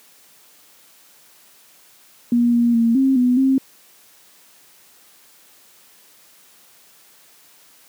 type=tone with pitch steps; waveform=sine; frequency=238.7 / 236.9 / 230.7 / 267.2 / 248 / 266.3 Hz; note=A#3 / A#3 / A#3 / C4 / B3 / C4; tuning=+41 / +28 / -18 / +36 / +7 / +31 cents; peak=-12 dBFS; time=2.32-3.58 s; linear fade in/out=2 ms; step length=210 ms; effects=white hiss -51 dBFS RMS until 7.88 s + high-pass 150 Hz 12 dB/octave